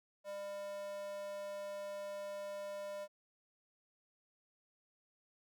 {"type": "tone with high-pass filter", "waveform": "square", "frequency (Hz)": 200, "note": "G3", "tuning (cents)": 35, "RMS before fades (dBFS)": -44, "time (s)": [0.24, 3.08], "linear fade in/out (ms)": 50, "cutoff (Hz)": 650, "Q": 6.1, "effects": []}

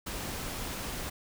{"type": "noise", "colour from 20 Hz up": "pink", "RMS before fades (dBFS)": -37, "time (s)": [0.06, 1.1], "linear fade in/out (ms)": 10, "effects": []}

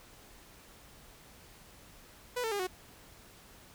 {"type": "tone with pitch steps", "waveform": "sawtooth", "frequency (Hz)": [493.9, 447.7, 405.8, 367.9], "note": ["B4", "A4", "G#4", "F#4"], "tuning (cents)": [0, 30, -40, -10], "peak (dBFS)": -28, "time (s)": [2.36, 2.672], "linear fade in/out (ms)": 10, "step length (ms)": 78, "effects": ["pink hiss -56 dBFS RMS until 3.74 s"]}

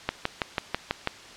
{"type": "click train", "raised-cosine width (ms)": 0.3, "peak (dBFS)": -8, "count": 7, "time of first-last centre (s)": [0.09, 1.074], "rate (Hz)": 6.1, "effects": ["white hiss -45 dBFS RMS until 1.36 s", "low-pass 5000 Hz 12 dB/octave"]}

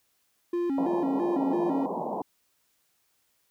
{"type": "tone with vibrato", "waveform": "triangle", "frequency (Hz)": 308.5, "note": "D#4", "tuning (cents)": -15, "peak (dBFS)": -23, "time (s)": [0.53, 1.86], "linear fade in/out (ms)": 5, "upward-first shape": "square", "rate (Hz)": 3, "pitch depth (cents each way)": 210}
{"type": "band-pass noise", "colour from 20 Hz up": "white", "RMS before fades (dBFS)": -32, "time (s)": [0.78, 2.22], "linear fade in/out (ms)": 2, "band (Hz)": [160, 1000], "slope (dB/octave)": 96}
{"effects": ["white hiss -71 dBFS RMS until 3.5 s"]}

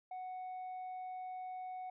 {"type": "tone", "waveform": "sine", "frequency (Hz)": 740, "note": "F#5", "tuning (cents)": 0, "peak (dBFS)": -39, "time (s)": [0.11, 1.9], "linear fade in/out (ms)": 5, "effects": ["tanh soft clip ceiling -41 dBFS"]}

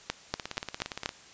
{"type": "two click trains", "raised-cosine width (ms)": 0.2, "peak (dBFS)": [-17, -11], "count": [14, 5], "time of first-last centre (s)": [[0.34, 1.091], [0.1, 1.059]], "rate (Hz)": [17.3, 4.17], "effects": ["white hiss -52 dBFS RMS until 1.33 s", "resampled to 16000 Hz"]}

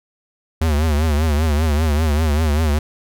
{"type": "tone with vibrato", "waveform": "square", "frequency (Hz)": 76.6, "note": "D#2", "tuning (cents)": -27, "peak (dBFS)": -15, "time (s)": [0.61, 2.79], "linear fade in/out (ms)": 5, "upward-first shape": "triangle", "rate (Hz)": 5.1, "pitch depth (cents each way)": 130, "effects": []}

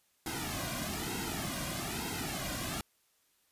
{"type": "noise with flanger", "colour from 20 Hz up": "pink", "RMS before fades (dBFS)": -37, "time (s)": [0.26, 2.81], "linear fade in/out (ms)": 2, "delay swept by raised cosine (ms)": [1.7, 2.31], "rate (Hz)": 1.1, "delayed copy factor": -0.9, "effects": ["white hiss -72 dBFS RMS until 3.51 s", "resampled to 32000 Hz"]}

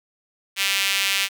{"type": "tone with high-pass filter", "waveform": "sawtooth", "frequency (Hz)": 196, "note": "G3", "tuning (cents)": 0, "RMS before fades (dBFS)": -22, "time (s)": [0.56, 1.29], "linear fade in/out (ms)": 50, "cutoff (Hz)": 2600, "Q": 2, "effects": ["7-bit"]}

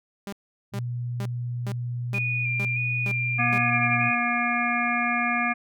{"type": "tone bursts", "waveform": "sawtooth", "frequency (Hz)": 200, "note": "G3", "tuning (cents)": 35, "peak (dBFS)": -28, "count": 8, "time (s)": [0.27, 3.58], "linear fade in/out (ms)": 0, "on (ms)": 55, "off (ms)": 410}
{"type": "tone with pitch glide", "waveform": "sine", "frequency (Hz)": [121.3, 122.43], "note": ["B2", "B2"], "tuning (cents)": [-31, -15], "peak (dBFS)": -27, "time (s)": [0.72, 4.12], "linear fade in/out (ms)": 50, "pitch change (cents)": 16, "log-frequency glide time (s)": [1.98, 3.78]}
{"type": "tone with vibrato", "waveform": "sine", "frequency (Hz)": 2424, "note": "D#7", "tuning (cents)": -46, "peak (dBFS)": -25, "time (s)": [2.14, 4.15], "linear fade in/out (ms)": 5, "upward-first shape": "square", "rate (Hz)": 1.6, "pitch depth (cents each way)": 28}
{"type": "harmonic tone", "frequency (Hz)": 239.6, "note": "A#3", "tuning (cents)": 48, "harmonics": [1, 3, 5, 7, 9, 10], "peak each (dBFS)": [-29, -29, -29, -29, -29, -29], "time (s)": [3.38, 5.54], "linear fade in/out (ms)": 20}
{"effects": []}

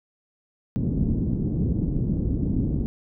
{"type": "low-pass noise", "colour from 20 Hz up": "white", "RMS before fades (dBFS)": -24, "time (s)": [0.76, 2.86], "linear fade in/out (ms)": 0, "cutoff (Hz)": 260, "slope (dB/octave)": 24, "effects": []}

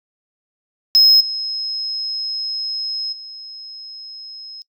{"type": "tone with level steps", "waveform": "sine", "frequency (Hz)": 5140, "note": "E8", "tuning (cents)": -45, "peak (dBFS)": [-5, -21, -32], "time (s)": [0.95, 4.62], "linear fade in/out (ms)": 0, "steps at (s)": [1.2, 3.12], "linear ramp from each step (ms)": 10, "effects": ["noise-tail reverb RT60 0.1 s tail -23 dB re dry", "tanh soft clip ceiling -6 dBFS"]}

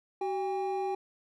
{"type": "tone pair together", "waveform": "triangle", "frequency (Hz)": [379.4, 804], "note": ["F#4", "G5"], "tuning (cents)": [43, 44], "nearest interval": "octave + minor second", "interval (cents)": 1301, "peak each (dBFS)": [-30, -31], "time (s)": [0.21, 0.95], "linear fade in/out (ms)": 5, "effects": []}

